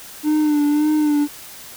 triangle tone with vibrato, 299.1 Hz, D4, 32 cents sharp, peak -12 dBFS, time 0.23-1.28 s, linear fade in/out 50 ms, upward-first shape sine, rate 1.8 Hz, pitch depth 42 cents each way, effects white hiss -38 dBFS RMS until 1.76 s

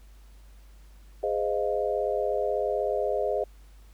sine chord, F minor seventh, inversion first, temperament equal with one note detuned, 415.3 / 514 / 622.3 / 698.5 Hz, Ab4 / C5 / Eb5 / F5, 0 / -31 / 0 / 0 cents, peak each -29 / -30 / -29 / -33 dBFS, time 1.23-3.44 s, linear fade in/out 5 ms, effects added 50 Hz sine -48 dBFS peak until 3.93 s + pink hiss -62 dBFS RMS until 3.93 s

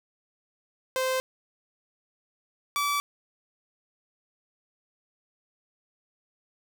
sawtooth tone pair in turn, 519 / 1153.1 Hz, C5 / D6, -14 / -32 cents, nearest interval octave + major second, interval 1382 cents, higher second, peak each -21 dBFS, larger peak neither, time 0.96-1.2 / 2.76-3 s, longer neither, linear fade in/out 0 ms, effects 10-bit

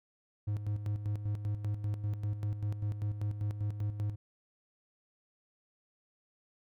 triangle tone with tremolo, 103.9 Hz, G#2, 1 cent sharp, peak -28 dBFS, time 0.47-4.16 s, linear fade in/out 10 ms, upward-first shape square, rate 5.1 Hz, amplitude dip 60%, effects none

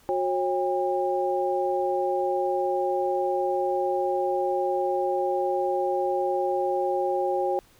sine tone cluster, 365.3 / 544 / 805 Hz, F#4 / C#5 / G5, -22 / -33 / +46 cents, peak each -27 dBFS, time 0.09-7.59 s, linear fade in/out 0 ms, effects pink hiss -58 dBFS RMS until 7.79 s

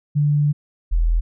sine tone pair in turn, 146.83 / 41.39 Hz, D3 / E1, 0 / +8 cents, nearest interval octave + minor seventh, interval 2192 cents, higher first, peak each -14 dBFS, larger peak neither, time 0.15-0.53 / 0.91-1.21 s, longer first, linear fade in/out 20 ms, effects none

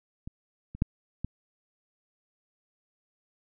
clicks, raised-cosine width 5 ms, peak -26 / -28 / -11 / -19 dBFS, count 4, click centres 0.275 / 0.75 / 0.821 / 1.246 s, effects none

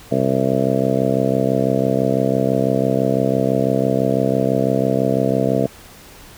harmonic tone, 66 Hz, C2, 16 cents sharp, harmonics 2 / 3 / 4 / 5 / 6 / 7 / 8 / 9 / 10, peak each -23 / -22 / -22 / -27 / -27 / -22 / -24 / -26 / -23 dBFS, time 0.11-5.67 s, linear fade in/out 10 ms, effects pink hiss -42 dBFS RMS until 6.37 s

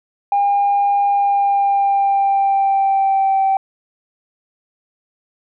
sine tone with pitch glide, 806 to 775 Hz, G5 to G5, +48 to -20 cents, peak -11 dBFS, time 0.32-3.57 s, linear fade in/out 2 ms, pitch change -68 cents, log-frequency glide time 1.06-3.44 s, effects tanh soft clip ceiling -9 dBFS

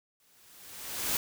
white noise with exponential growth, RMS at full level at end -28 dBFS, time 0.2-1.17 s, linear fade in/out 1 ms, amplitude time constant 210 ms, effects none

